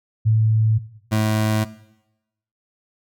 sine / 25% pulse tone pair in turn, 110 / 108.3 Hz, A2 / A2, 0 / -27 cents, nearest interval unison, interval 27 cents, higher first, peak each -13 dBFS, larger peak neither, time 0.25-0.79 / 1.11-1.65 s, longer neither, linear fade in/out 20 ms, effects noise-tail reverb RT60 0.9 s tail -18 dB re dry

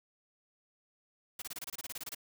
white noise bursts, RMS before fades -41 dBFS, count 14, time 1.39-2.148 s, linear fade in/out 5 ms, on 30 ms, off 26 ms, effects none

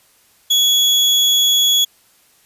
35% pulse tone, 3365 Hz, G#7, 22 cents sharp, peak -9 dBFS, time 0.5-1.85 s, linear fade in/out 10 ms, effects white hiss -54 dBFS RMS until 2.45 s + resampled to 32000 Hz

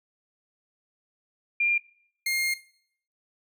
sine / sawtooth tone pair in turn, 2397 / 2127 Hz, D7 / C7, +35 / +28 cents, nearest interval major second, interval 207 cents, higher first, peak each -21 dBFS, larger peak neither, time 1.6-1.78 / 2.26-2.54 s, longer second, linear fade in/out 5 ms, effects noise-tail reverb RT60 0.6 s tail -18 dB re dry

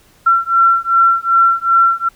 sine beating tone pair, 1356 / 1358.6 Hz, E6 / F6, +49 / -48 cents, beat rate 2.6 Hz, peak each -12 dBFS, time 0.26-2.09 s, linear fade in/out 10 ms, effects pink hiss -50 dBFS RMS until 2.15 s

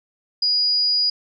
sine tone, 4900 Hz, D#8, 27 cents flat, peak -16 dBFS, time 0.42-1.1 s, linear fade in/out 5 ms, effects none

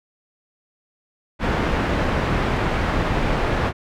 pink low-pass noise, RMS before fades -21 dBFS, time 1.39-3.73 s, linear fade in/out 50 ms, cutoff 2000 Hz, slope 12 dB/octave, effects none

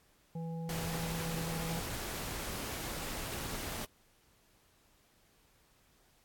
harmonic tone, 164.81 Hz, E3, in tune, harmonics 1 / 3 / 5, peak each -37 / -47 / -51 dBFS, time 0.35-1.8 s, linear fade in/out 5 ms
pink noise, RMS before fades -40 dBFS, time 0.69-3.85 s, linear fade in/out 2 ms
effects pink hiss -68 dBFS RMS until 6.24 s + AAC 64 kbps

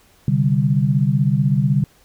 sine chord, C suspended second, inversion none, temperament equal, 130.81 / 146.83 / 196 Hz, C3 / D3 / G3, 0 / 0 / 0 cents, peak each -18 / -17 / -20 dBFS, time 0.28-1.84 s, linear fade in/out 2 ms, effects pink hiss -54 dBFS RMS until 2.04 s

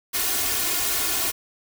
white noise with comb filter, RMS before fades -24 dBFS, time 0.13-1.32 s, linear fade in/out 20 ms, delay 2.8 ms, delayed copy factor +0.95, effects none

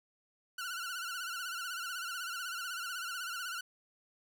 sawtooth tone with vibrato, 1429 Hz, F6, 39 cents sharp, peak -34 dBFS, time 0.58-3.61 s, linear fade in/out 5 ms, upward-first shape sine, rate 16 Hz, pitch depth 95 cents each way, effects none

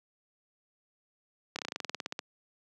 slowing click train, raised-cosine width 0.2 ms, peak -17 dBFS, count 15, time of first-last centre 1.56-2.191 s, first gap 28 ms, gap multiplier 1.07, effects high-pass 200 Hz 12 dB/octave

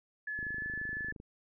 sine tone with pitch glide, 1714 to 1730.9 Hz, A6 to A6, -46 to -29 cents, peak -35 dBFS, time 0.27-1.12 s, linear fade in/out 5 ms, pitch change +17 cents, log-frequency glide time 0.47-0.65 s
click train, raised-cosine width 3 ms, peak -34 dBFS, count 22, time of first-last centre 0.39-1.201 s, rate 25.9 Hz
effects none

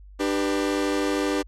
40% pulse chord, G major, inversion second, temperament equal with one note detuned, 299.1 / 392 / 493.9 Hz, D4 / G4 / B4, +32 / 0 / 0 cents, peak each -24 / -27 / -28 dBFS, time 0.19-1.43 s, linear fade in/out 20 ms, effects added 49 Hz sine -43 dBFS peak until 1.47 s + low-pass 9000 Hz 12 dB/octave

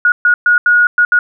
sine tone bursts at uneven times, 1447 Hz, F#6, 39 cents flat, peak -6 dBFS, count 6, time 0.05-0.12 / 0.25-0.34 / 0.46-0.58 / 0.66-0.87 / 0.98-1.05 / 1.12-1.19 s, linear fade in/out 2 ms, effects none

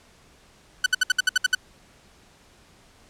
sawtooth tone bursts, 1497 Hz, F#6, 20 cents sharp, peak -12 dBFS, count 9, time 0.84-1.55 s, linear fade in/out 5 ms, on 22 ms, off 64 ms, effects pink hiss -55 dBFS RMS until 3.09 s + low-pass 9000 Hz 12 dB/octave

